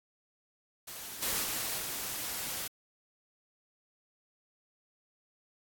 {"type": "noise with level steps", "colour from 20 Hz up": "white", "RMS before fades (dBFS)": [-43, -32, -35, -37], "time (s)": [0.87, 2.68], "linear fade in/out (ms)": 10, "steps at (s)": [1.22, 1.43, 1.78], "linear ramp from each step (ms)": 10, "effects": ["AAC 64 kbps"]}